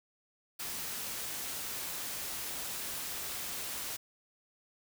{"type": "noise", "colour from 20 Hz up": "white", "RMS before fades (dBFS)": -39, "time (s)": [0.59, 3.97], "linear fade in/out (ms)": 10, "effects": []}